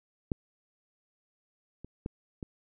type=clicks; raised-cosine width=3 ms; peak=-16 / -30 / -21 / -25 dBFS; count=4; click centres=0.318 / 1.846 / 2.061 / 2.428 s; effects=none